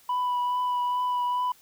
sine tone with vibrato, 987.8 Hz, B5, in tune, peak -21 dBFS, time 0.09-1.52 s, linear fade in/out 5 ms, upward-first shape triangle, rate 2.4 Hz, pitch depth 16 cents each way, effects tanh soft clip ceiling -23 dBFS + white hiss -57 dBFS RMS until 1.61 s

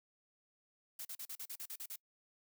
blue noise bursts, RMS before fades -45 dBFS, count 10, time 0.99-1.96 s, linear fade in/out 5 ms, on 61 ms, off 40 ms, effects noise-tail reverb RT60 0.1 s tail -26 dB re dry

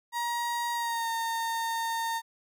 35% pulse tone with pitch glide, 948 to 914.1 Hz, A#5 to A#5, +29 to -34 cents, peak -27 dBFS, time 0.12-2.22 s, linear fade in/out 50 ms, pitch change -63 cents, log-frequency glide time 0.73-1.09 s, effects none

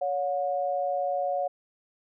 sine tone pair together, 562 / 722.1 Hz, C#5 / F#5, +24 / -42 cents, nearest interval major third, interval 434 cents, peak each -28 dBFS, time 0.01-1.48 s, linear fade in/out 10 ms, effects none

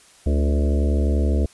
harmonic tone with a mistuned harmonic, 71.7 Hz, D2, 41 cents flat, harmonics 1 / 3 / 4 / 5 / 6 / 7 / 8 / 9, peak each -17 / -27 / -29 / -31 / -33 / -34 / -35 / -36 dBFS, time 0.26-1.46 s, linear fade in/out 5 ms, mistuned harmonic 6, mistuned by +44 cents, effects white hiss -51 dBFS RMS until 1.53 s + resampled to 24000 Hz

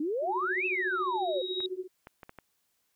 sine exponential two-way sweep, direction up then down, 283.6 to 2686 to 499.3 Hz, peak -28 dBFS, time 0-1.42 s, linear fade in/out 5 ms, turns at 0.66 s
sine tone with tremolo, 370 Hz, F#4, in tune, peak -29 dBFS, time 0.21-1.88 s, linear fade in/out 50 ms, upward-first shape triangle, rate 14 Hz, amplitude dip 100%
sine tone with exponential growth, 3802 Hz, A#7, 33 cents sharp, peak -30 dBFS, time 0.32-1.66 s, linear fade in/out 2 ms, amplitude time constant 290 ms
clicks, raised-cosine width 0.5 ms, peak -30 dBFS, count 5, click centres 1.604 / 2.071 / 2.232 / 2.294 / 2.387 s
effects white hiss -75 dBFS RMS until 2.95 s

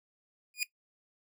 sawtooth tone with exponential growth, 2450 Hz, D#7, 27 cents flat, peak -21 dBFS, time 0.54-0.63 s, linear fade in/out 1 ms, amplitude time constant 19 ms, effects noise-tail reverb RT60 0.1 s tail -17 dB re dry

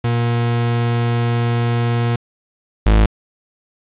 40% pulse tone pair in turn, 118.3 / 53.11 Hz, A#2 / G#1, +26 / +39 cents, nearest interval octave + major second, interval 1387 cents, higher first, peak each -14 / -8 dBFS, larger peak second, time 0.04-2.16 / 2.86-3.06 s, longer first, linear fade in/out 5 ms, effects resampled to 8000 Hz + 7-bit

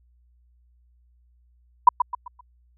sine tone with echo, 983 Hz, B5, 8 cents flat, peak -6 dBFS, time 1.87-1.89 s, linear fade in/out 5 ms, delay 130 ms, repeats 4, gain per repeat -9 dB, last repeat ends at 2.41 s, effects added 60 Hz sine -57 dBFS peak until 2.77 s

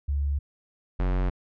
sine / square tone pair in turn, 71 / 45.82 Hz, C#2 / F#1, +42 / -16 cents, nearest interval minor sixth, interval 758 cents, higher first, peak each -23 dBFS, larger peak neither, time 0.08-0.39 / 0.99-1.3 s, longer neither, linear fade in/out 10 ms, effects low-pass 2000 Hz 12 dB/octave

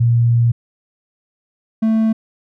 sine / triangle tone pair in turn, 118 / 221.5 Hz, A#2 / A3, +22 / +12 cents, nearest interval major seventh, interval 1090 cents, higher second, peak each -10 dBFS, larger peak neither, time 0-0.52 / 1.82-2.13 s, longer first, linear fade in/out 10 ms, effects none

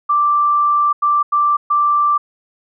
sine tone bursts at uneven times, 1174.7 Hz, D6, in tune, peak -11 dBFS, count 4, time 0.09-0.93 / 1.02-1.23 / 1.32-1.57 / 1.7-2.18 s, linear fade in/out 10 ms, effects none

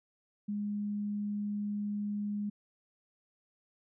sine tone, 206.3 Hz, G#3, 11 cents flat, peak -32 dBFS, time 0.48-2.5 s, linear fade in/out 10 ms, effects none

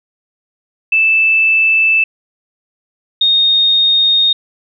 sine tone pair in turn, 2637 / 3702 Hz, E7 / A#7, 0 / -13 cents, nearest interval tritone, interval 587 cents, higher second, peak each -8 dBFS, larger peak neither, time 0.92-2.04 / 3.21-4.33 s, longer neither, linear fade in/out 5 ms, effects none

